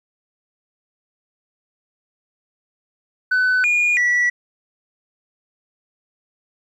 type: tone with pitch steps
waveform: sine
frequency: 1505 / 2434 / 1949 Hz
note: F#6 / D#7 / B6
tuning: +29 / -39 / -23 cents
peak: -12 dBFS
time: 3.31-4.3 s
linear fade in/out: 10 ms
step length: 330 ms
effects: tanh soft clip ceiling -13 dBFS + 9-bit